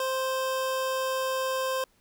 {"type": "tone", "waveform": "25% pulse", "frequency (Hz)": 523.3, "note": "C5", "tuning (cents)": 0, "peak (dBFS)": -23, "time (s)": [0, 1.84], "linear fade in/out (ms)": 2, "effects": ["pink hiss -66 dBFS RMS until 2 s"]}